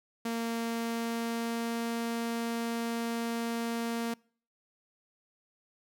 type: tone with pitch glide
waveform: sawtooth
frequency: 230.5 to 232 Hz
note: A#3 to A#3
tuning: -19 to -8 cents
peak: -27 dBFS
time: 0.25-4.14 s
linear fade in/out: 5 ms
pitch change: +11 cents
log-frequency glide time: 0.58-1.83 s
effects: noise-tail reverb RT60 0.5 s tail -26 dB re dry